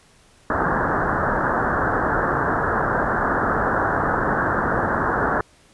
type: low-pass noise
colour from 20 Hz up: white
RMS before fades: -21 dBFS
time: 0.5-5.41 s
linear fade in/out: 2 ms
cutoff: 1700 Hz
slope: 96 dB/octave
effects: pink hiss -54 dBFS RMS until 5.73 s + resampled to 24000 Hz